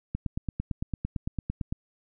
click train, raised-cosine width 5 ms, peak -17 dBFS, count 15, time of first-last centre 0.15-1.725 s, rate 8.89 Hz, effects none

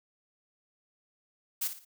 blue noise with echo, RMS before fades -31 dBFS, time 1.61-1.68 s, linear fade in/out 10 ms, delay 57 ms, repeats 3, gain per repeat -9 dB, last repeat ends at 1.851 s, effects none

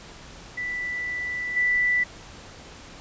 sine tone with level steps, 1975.5 Hz, B6, in tune, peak -27 / -19 dBFS, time 0.57-2.04 s, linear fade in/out 10 ms, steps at 1.56 s, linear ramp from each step 10 ms, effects pink hiss -44 dBFS RMS until 3 s + resampled to 16000 Hz

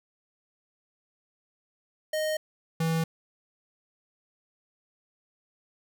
square tone pair in turn, 620 / 163.08 Hz, D#5 / E3, -6 / -18 cents, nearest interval octave + major seventh, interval 2312 cents, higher first, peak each -27 / -25 dBFS, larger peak second, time 2.13-2.37 / 2.8-3.04 s, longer neither, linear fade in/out 5 ms, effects none

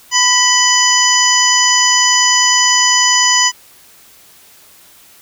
harmonic tone with a mistuned harmonic, 999 Hz, B5, 20 cents sharp, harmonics 1 / 2 / 3 / 5 / 6 / 7, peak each -16 / -16 / -16 / -16 / -16 / -16 dBFS, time 0.11-3.52 s, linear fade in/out 50 ms, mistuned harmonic 2, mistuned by -36 cents, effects white hiss -44 dBFS RMS until 5.21 s

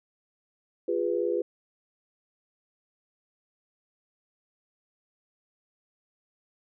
sine chord, F diminished, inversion none, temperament equal with one note detuned, 349.2 / 408.2 / 493.9 Hz, F4 / Ab4 / Cb5, 0 / -30 / 0 cents, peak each -29 dBFS, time 0.88-1.42 s, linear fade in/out 5 ms, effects none

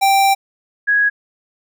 square / sine tone pair in turn, 784 / 1661.2 Hz, G5 / G#6, 0 / 0 cents, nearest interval octave + minor second, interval 1300 cents, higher second, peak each -11 dBFS, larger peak neither, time 0.01-0.35 / 0.87-1.1 s, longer first, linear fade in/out 20 ms, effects none

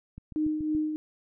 click train, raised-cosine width 5 ms, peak -29 dBFS, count 5, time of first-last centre 0.18-0.75 s, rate 7.02 Hz
sine tone with tremolo, 307.7 Hz, D#4, 19 cents flat, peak -23 dBFS, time 0.36-0.96 s, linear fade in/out 0 ms, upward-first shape triangle, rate 3.1 Hz, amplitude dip 55%
effects none

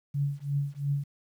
sine tone with tremolo, 141.9 Hz, C#3, 41 cents sharp, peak -23 dBFS, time 0.14-1.04 s, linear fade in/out 10 ms, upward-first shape triangle, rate 2.9 Hz, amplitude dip 100%, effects 10-bit

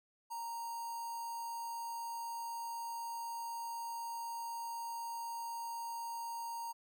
square tone with notch filter, 928 Hz, A#5, 8 cents flat, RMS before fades -42 dBFS, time 0.3-6.73 s, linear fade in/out 20 ms, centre 3000 Hz, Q 1.1, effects none

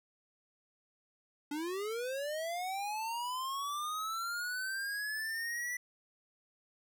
square linear sweep, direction up, 284.4 to 1975.5 Hz, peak -36 dBFS, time 1.51-5.77 s, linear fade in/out 5 ms, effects none

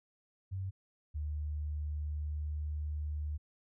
sine tone pair in turn, 95 / 75.03 Hz, F#2 / D2, +46 / +38 cents, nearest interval major third, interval 408 cents, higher first, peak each -35 / -34 dBFS, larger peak second, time 0.51-0.71 / 1.14-3.38 s, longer second, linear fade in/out 20 ms, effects none

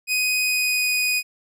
sawtooth tone with pitch glide, 2500 to 2484 Hz, D#7 to D#7, +8 to -3 cents, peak -16 dBFS, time 0.07-1.23 s, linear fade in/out 50 ms, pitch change -11 cents, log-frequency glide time 0.43-0.9 s, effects none

